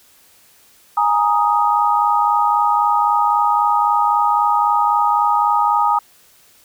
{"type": "chord", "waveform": "sine", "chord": "Ab suspended second", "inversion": "none", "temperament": "just", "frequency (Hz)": [830.6, 934.4, 1245.9], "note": ["Ab5", "Bb5", "Eb6"], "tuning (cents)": [0, 4, 2], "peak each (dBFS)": -17, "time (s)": [0.97, 5.99], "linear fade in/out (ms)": 5, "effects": ["white hiss -51 dBFS RMS until 6.64 s"]}